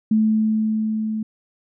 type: tone with level ramp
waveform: sine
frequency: 217.7 Hz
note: A3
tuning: 18 cents flat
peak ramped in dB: -13 to -22 dBFS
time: 0.11-1.23 s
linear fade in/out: 5 ms
effects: none